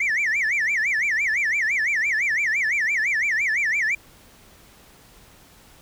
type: tone with vibrato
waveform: sine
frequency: 2020 Hz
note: B6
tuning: 39 cents sharp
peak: -17 dBFS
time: 0-3.95 s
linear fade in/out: 5 ms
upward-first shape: sine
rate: 5.9 Hz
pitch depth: 280 cents each way
effects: tanh soft clip ceiling -18 dBFS + pink hiss -51 dBFS RMS until 5.81 s